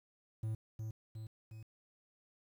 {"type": "tone with echo", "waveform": "triangle", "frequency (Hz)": 110, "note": "A2", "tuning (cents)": 0, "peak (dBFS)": -33, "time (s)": [0.43, 0.55], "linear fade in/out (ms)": 5, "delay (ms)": 360, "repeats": 3, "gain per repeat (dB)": -4, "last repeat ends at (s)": 1.63, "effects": ["11-bit"]}